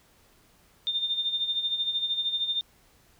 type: tone with tremolo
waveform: sine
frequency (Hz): 3620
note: A7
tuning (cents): +48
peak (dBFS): -23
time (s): 0.87-2.61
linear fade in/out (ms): 0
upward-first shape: sine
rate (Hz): 13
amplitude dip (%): 65
effects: pink hiss -61 dBFS RMS until 3.19 s